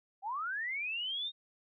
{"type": "linear sweep", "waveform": "sine", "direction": "up", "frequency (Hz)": [740, 3729], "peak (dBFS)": -34, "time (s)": [0.22, 1.32], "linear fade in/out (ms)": 50, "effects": []}